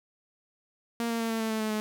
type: tone with pitch steps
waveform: sawtooth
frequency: 233.1 / 230.3 / 227.5 / 224.8 / 222.1 / 219.4 / 216.7 / 214.1 Hz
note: A#3 / A#3 / A#3 / A3 / A3 / A3 / A3 / A3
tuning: 0 / -21 / -42 / +37 / +16 / -5 / -26 / -47 cents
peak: -24 dBFS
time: 1-1.8 s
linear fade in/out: 0 ms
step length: 100 ms
effects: none

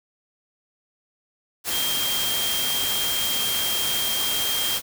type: tone in noise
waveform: sine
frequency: 3200 Hz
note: G7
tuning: 35 cents sharp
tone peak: -25 dBFS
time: 1.69-4.8 s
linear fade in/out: 50 ms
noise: white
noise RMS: -26 dBFS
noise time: 1.64-4.82 s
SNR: -2 dB
effects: none

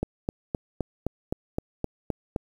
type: click train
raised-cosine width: 2 ms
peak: -13 dBFS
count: 10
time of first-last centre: 0.03-2.362 s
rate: 3.86 Hz
effects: 8-bit

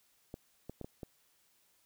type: clicks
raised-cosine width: 2 ms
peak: -29 dBFS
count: 5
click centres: 0.341 / 0.696 / 0.813 / 0.845 / 1.032 s
effects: white hiss -71 dBFS RMS until 1.85 s

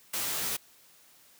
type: noise with comb filter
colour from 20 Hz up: white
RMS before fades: -32 dBFS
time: 0.13-0.57 s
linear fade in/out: 10 ms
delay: 15 ms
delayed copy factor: +0.65
effects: white hiss -59 dBFS RMS until 1.39 s + high-pass 80 Hz 12 dB/octave

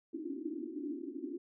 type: band-pass noise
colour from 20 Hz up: pink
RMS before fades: -41 dBFS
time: 0.13-1.38 s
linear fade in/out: 5 ms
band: 260 to 360 Hz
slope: 96 dB/octave
effects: none

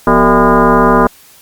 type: tone with frequency modulation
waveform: sine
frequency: 382.2 Hz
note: G4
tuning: 44 cents flat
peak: -5 dBFS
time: 0.07-1.07 s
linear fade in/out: 2 ms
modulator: 209 Hz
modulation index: 4.5
effects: white hiss -42 dBFS RMS until 1.41 s + Opus 48 kbps

